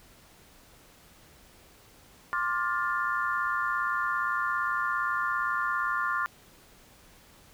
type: chord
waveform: sine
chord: D minor seventh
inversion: third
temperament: just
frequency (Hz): 1057.2 / 1174.7 / 1409.6 / 1762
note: C6 / D6 / F6 / A6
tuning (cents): +18 / 0 / +16 / +2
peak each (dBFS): -32 / -32 / -30 / -34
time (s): 2.33-6.26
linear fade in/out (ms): 0
effects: pink hiss -56 dBFS RMS until 7.53 s